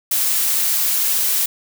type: noise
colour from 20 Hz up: blue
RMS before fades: -18 dBFS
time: 0.11-1.46 s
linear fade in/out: 5 ms
effects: none